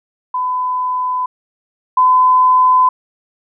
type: tone pair in turn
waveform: sine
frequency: 1006 / 1014.2 Hz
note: B5 / B5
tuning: +32 / +46 cents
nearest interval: unison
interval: 14 cents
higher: second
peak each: -15 / -7 dBFS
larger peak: second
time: 0.34-1.26 / 1.97-2.89 s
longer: neither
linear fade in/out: 5 ms
effects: none